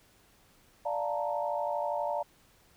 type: chord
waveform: sine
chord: Bb major seventh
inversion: first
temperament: equal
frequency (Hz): 587.3 / 698.5 / 880 / 932.3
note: D5 / F5 / A5 / Bb5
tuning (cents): 0 / 0 / 0 / 0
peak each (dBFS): -33 / -35 / -36 / -36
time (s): 0.85-2.23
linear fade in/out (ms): 10
effects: pink hiss -63 dBFS RMS until 2.76 s